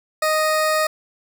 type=tone; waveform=20% pulse; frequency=622 Hz; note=D#5; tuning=1 cent flat; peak=-12 dBFS; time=0.22-0.87 s; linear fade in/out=5 ms; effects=none